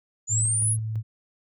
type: linear sweep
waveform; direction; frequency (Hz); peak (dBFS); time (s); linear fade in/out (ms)
sine; up; 6860 to 10760; -22; 0.27-0.77; 50
type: tone with tremolo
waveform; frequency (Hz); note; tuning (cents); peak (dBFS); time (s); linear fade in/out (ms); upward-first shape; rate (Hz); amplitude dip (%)
sine; 110; A2; 0; -23; 0.29-1.03; 50; square; 3; 35
effects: none